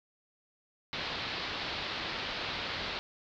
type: low-pass noise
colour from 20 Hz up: white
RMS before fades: -37 dBFS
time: 0.93-2.99 s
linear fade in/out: 0 ms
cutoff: 4500 Hz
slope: 48 dB/octave
effects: none